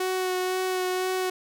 sawtooth tone with vibrato, 370 Hz, F#4, in tune, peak -21 dBFS, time 0-1.3 s, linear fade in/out 5 ms, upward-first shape sine, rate 2 Hz, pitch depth 14 cents each way, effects none

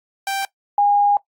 sawtooth / sine tone pair in turn, 784 / 816 Hz, G5 / G#5, 0 / -31 cents, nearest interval minor second, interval 69 cents, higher second, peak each -17 / -12 dBFS, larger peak second, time 0.27-0.45 / 0.78-1.17 s, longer second, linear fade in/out 2 ms, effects noise-tail reverb RT60 0.1 s tail -18 dB re dry + AAC 64 kbps

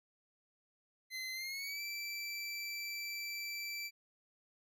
25% pulse tone with pitch glide, 2054 to 2332 Hz, C7 to D7, -33 to -13 cents, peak -36 dBFS, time 1.1-3.91 s, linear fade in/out 50 ms, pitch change +220 cents, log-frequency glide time 1.33-1.81 s, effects none

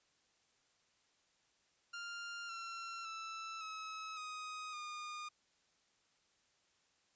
sawtooth tone with pitch steps, 1396.9 / 1359.5 / 1323.1 / 1287.6 / 1253.2 / 1219.6 Hz, F6 / F6 / E6 / E6 / D#6 / D#6, 0 / -47 / +6 / -41 / +12 / -35 cents, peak -40 dBFS, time 1.93-5.29 s, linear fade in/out 10 ms, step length 560 ms, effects white hiss -75 dBFS RMS until 7.15 s + resampled to 16000 Hz

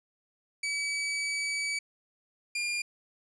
sawtooth tone pair in turn, 2287 / 2407 Hz, D7 / D7, -47 / +42 cents, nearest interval minor second, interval 89 cents, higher second, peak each -26 dBFS, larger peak neither, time 0.63-1.79 / 2.55-2.82 s, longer first, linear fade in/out 5 ms, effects resampled to 22050 Hz + 10-bit

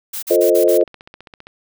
blue noise bursts, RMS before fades -26 dBFS, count 5, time 0.13-0.779 s, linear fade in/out 10 ms, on 97 ms, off 41 ms
sine chord, F dominant seventh, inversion none, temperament equal, 349.2 / 440 / 523.3 / 622.3 Hz, F4 / A4 / C5 / Eb5, 0 / 0 / 0 / 0 cents, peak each -16 dBFS, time 0.3-0.84 s, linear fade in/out 10 ms
click train, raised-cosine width 0.3 ms, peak -22 dBFS, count 13, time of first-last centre 0.68-1.469 s, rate 15.2 Hz
effects none

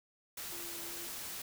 sine tone in noise, 341.5 Hz, F4, 39 cents flat, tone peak -51 dBFS, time 0.52-1.07 s, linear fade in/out 5 ms, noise white, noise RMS -43 dBFS, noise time 0.37-1.42 s, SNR -11 dB, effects none

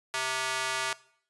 square tone with high-pass filter, 130.81 Hz, C3, in tune, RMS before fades -31 dBFS, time 0.14-0.93 s, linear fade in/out 0 ms, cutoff 1200 Hz, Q 0.89, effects noise-tail reverb RT60 0.6 s tail -20 dB re dry + resampled to 24000 Hz

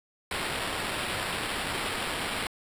white noise with sample-and-hold, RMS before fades -32 dBFS, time 0.31-2.47 s, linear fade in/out 2 ms, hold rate 6300 Hz, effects resampled to 32000 Hz

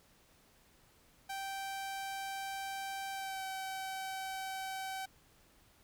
sawtooth tone with pitch glide, 780 to 766.2 Hz, G5 to G5, -9 to -40 cents, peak -35 dBFS, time 1.29-5.06 s, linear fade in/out 10 ms, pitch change -31 cents, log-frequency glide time 3.12-3.45 s, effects pink hiss -66 dBFS RMS until 5.83 s

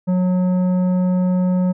sine tone with tanh clipping, 182.3 Hz, F#3, 25 cents flat, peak -16 dBFS, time 0.07-1.73 s, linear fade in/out 20 ms, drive 10 dB, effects none

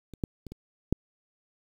clicks, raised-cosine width 3 ms, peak -30 / -15 / -28 / -28 / -10 dBFS, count 5, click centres 0.137 / 0.238 / 0.467 / 0.52 / 0.926 s, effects 8-bit

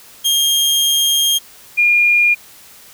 sawtooth / sine tone pair in turn, 3224 / 2420 Hz, G7 / D#7, +48 / -49 cents, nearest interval perfect fourth, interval 497 cents, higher first, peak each -9 dBFS, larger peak neither, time 0.24-1.39 / 1.77-2.35 s, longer first, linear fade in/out 20 ms, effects white hiss -42 dBFS RMS until 2.93 s

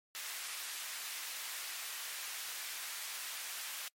pink high-pass noise, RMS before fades -43 dBFS, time 0.15-3.88 s, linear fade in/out 0 ms, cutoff 1600 Hz, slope 12 dB/octave, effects noise-tail reverb RT60 0.1 s tail -26 dB re dry + MP3 64 kbps

